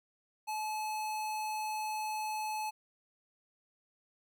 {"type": "tone", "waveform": "square", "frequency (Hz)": 860, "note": "A5", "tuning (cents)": -40, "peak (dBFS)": -35, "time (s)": [0.47, 2.71], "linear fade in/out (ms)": 20, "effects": []}